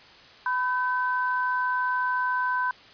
sine tone pair together, 999 / 1533 Hz, B5 / G6, +20 / -39 cents, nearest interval perfect fifth, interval 741 cents, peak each -25 / -27 dBFS, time 0.46-2.71 s, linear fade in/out 2 ms, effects white hiss -50 dBFS RMS until 2.93 s + resampled to 11025 Hz

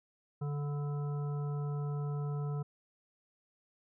harmonic tone with a mistuned harmonic, 145.3 Hz, D3, 18 cents flat, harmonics 1 / 3 / 5 / 7 / 9, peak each -33 / -45 / -51 / -54 / -52 dBFS, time 0.41-2.63 s, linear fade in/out 10 ms, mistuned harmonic 7, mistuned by -20 cents, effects none

